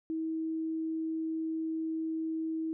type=tone; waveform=sine; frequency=321.1 Hz; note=E4; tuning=45 cents flat; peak=-31 dBFS; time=0.1-2.73 s; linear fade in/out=0 ms; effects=none